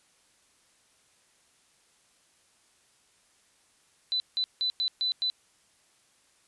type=tone bursts at uneven times; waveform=sine; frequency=4000 Hz; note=B7; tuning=21 cents sharp; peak=-25 dBFS; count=6; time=4.12-4.2 / 4.37-4.44 / 4.61-4.7 / 4.8-4.88 / 5.01-5.12 / 5.22-5.3 s; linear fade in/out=0 ms; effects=white hiss -65 dBFS RMS until 6.47 s + resampled to 24000 Hz